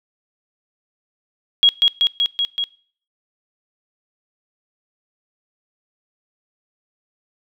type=tone with echo; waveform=sine; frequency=3300 Hz; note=G#7; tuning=12 cents flat; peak=-8 dBFS; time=1.63-1.69 s; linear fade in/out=0 ms; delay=190 ms; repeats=5; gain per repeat=-2 dB; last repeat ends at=2.64 s; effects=noise-tail reverb RT60 0.5 s tail -23 dB re dry